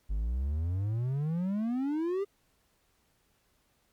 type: exponential sweep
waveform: triangle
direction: up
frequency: 48.28 to 409.4 Hz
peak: -26 dBFS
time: 0.09-2.25 s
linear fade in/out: 20 ms
effects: pink hiss -71 dBFS RMS until 3.92 s + MP3 96 kbps